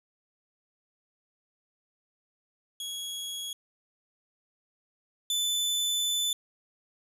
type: tone pair in turn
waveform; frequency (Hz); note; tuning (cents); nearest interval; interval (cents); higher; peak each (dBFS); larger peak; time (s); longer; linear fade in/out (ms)
sawtooth; 3329 / 3509; G#7 / A7; +3 / -5; minor second; 92; second; -31 / -23; second; 2.8-3.53 / 5.3-6.33; second; 2
effects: resampled to 32000 Hz + 10-bit